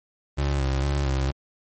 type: tone with vibrato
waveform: 30% pulse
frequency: 68.7 Hz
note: C#2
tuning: 15 cents flat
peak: -19 dBFS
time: 0.37-1.32 s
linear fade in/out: 20 ms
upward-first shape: square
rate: 2.2 Hz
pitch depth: 43 cents each way
effects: MP3 32 kbps